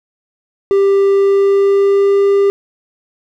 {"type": "tone with pitch glide", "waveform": "triangle", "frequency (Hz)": [394.8, 398.5], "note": ["G4", "G4"], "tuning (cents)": [12, 28], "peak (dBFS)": -6, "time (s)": [0.71, 2.5], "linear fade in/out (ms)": 0, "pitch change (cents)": 16, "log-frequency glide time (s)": [1.13, 2.24], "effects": []}